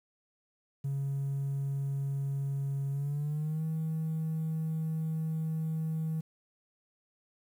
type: tone with pitch glide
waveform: triangle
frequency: 138.59 to 159.2 Hz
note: C#3 to D#3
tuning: 0 to +40 cents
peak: -27 dBFS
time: 0.84-6.21 s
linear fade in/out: 10 ms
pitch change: +240 cents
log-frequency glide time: 2.91-3.64 s
effects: tanh soft clip ceiling -26 dBFS + 10-bit